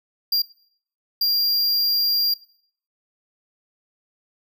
square tone bursts at uneven times, 4775 Hz, D8, 28 cents sharp, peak -18 dBFS, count 2, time 0.32-0.42 / 1.21-2.34 s, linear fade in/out 5 ms, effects noise-tail reverb RT60 0.6 s tail -19 dB re dry

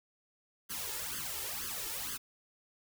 white noise with flanger, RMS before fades -39 dBFS, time 0.69-2.18 s, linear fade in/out 20 ms, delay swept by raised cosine 0.62 to 2.32 ms, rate 2.1 Hz, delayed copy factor +1, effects none

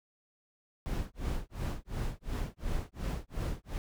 brown noise with tremolo, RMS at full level -32 dBFS, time 0.86-3.78 s, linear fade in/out 0 ms, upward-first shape sine, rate 2.8 Hz, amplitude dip 100%, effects none

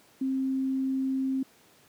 sine tone, 265.3 Hz, C4, 24 cents sharp, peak -25 dBFS, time 0.21-1.43 s, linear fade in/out 5 ms, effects pink hiss -59 dBFS RMS until 1.88 s + high-pass 150 Hz 12 dB/octave

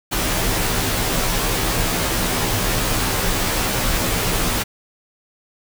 pink noise with comb filter, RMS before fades -20 dBFS, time 0.11-4.64 s, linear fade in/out 20 ms, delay 14 ms, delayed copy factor -1, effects none

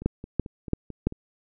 two click trains, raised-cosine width 3 ms, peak -24 / -9 dBFS, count 6 / 4, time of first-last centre 0.02-1.124 / 0.06-1.07 s, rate 4.53 / 2.97 Hz, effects none

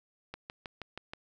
click train, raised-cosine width 0.3 ms, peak -24 dBFS, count 6, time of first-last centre 0.34-1.135 s, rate 6.29 Hz, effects none

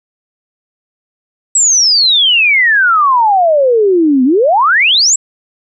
sine exponential two-way sweep, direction down then up, 7902 to 246.9 to 7902 Hz, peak -6 dBFS, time 1.55-5.16 s, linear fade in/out 5 ms, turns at 4.24 s, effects none

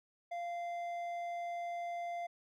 sine tone with hard clipping, 693 Hz, F5, 14 cents flat, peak -39 dBFS, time 0.31-2.27 s, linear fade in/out 10 ms, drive 6 dB, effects none

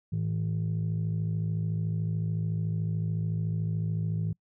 sine tone pair together, 107.86 / 161.6 Hz, A2 / E3, -34 / -34 cents, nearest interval perfect fifth, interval 700 cents, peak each -28 dBFS, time 0.12-4.33 s, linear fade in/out 10 ms, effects noise-tail reverb RT60 0.1 s tail -26 dB re dry + tanh soft clip ceiling -23 dBFS

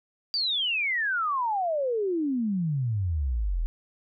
sine exponential sweep, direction down, 4757 to 38 Hz, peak -24 dBFS, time 0.34-3.66 s, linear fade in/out 0 ms, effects none

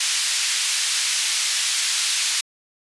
white band-pass noise, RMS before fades -22 dBFS, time 0-2.41 s, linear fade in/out 5 ms, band 2200 to 7100 Hz, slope 12 dB/octave, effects resampled to 24000 Hz

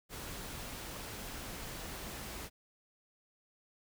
pink noise, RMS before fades -44 dBFS, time 0.09-2.5 s, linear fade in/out 50 ms, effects none

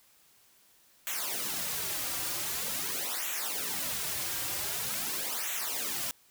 white noise with flanger, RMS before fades -34 dBFS, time 1.07-6.11 s, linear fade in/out 0 ms, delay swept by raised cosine 0.2 to 4.7 ms, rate 0.45 Hz, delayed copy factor -0.85, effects white hiss -63 dBFS RMS until 6.3 s

